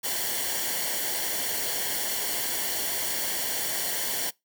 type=noise with comb filter; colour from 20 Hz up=white; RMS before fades=-29 dBFS; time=0.03-4.31 s; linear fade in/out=20 ms; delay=0.79 ms; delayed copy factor=-0.65; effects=noise-tail reverb RT60 0.2 s tail -24 dB re dry